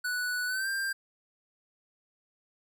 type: tone with pitch glide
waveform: square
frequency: 1480 to 1586.2 Hz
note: F#6 to G6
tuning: 0 to +20 cents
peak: -30 dBFS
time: 0.04-0.93 s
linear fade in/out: 10 ms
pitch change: +120 cents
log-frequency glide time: 0.47-0.68 s
effects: none